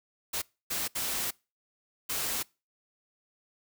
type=noise bursts at uneven times; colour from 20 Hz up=white; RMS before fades=-32 dBFS; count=4; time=0.33-0.42 / 0.7-0.88 / 0.95-1.31 / 2.09-2.43 s; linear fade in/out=10 ms; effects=noise-tail reverb RT60 0.3 s tail -25 dB re dry